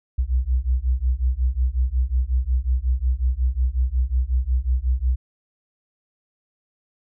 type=beating tone pair; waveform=sine; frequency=60.3 / 65.8 Hz; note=B1 / C2; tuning=-41 / +10 cents; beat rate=5.5 Hz; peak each=-21 dBFS; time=0.18-5.16 s; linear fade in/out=10 ms; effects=none